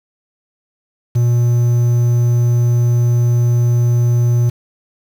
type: tone with quantisation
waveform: triangle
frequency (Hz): 120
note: B2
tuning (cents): -49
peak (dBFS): -8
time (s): 1.15-4.5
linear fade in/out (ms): 10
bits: 6
effects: none